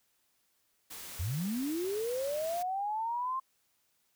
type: noise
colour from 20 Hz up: white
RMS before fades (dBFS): -45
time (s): 0.9-2.63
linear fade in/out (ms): 10
type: linear sweep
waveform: sine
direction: up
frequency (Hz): 73.6 to 1066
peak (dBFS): -31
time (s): 1.19-3.4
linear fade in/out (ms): 10
effects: white hiss -74 dBFS RMS until 4.15 s